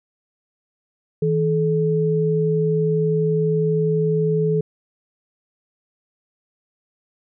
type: tone pair together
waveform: sine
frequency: 160.7 / 430 Hz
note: E3 / A4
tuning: -44 / -40 cents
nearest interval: octave + perfect fourth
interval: 1704 cents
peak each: -19 dBFS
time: 1.22-4.61 s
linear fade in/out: 5 ms
effects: none